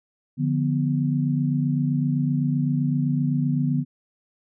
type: chord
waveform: sine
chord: B diminished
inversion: first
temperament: equal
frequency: 146.83 / 174.61 / 246.9 Hz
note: D3 / F3 / B3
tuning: 0 / 0 / 0 cents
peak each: -22 / -28 / -24 dBFS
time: 0.37-3.85 s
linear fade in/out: 50 ms
effects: none